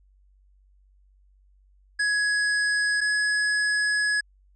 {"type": "tone pair in turn", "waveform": "square", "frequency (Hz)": [1674, 1684.7], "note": ["G#6", "G#6"], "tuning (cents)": [13, 24], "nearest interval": "unison", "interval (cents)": 11, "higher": "second", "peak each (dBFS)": -22, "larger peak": "neither", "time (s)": [[1.99, 3.01], [3.01, 4.21]], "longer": "second", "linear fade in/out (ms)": 10, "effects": ["added 48 Hz sine -56 dBFS peak until 4.55 s", "resampled to 22050 Hz"]}